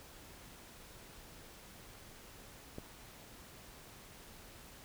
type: click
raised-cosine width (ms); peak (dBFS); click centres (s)
2; -29; 2.784
effects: pink hiss -55 dBFS RMS until 4.84 s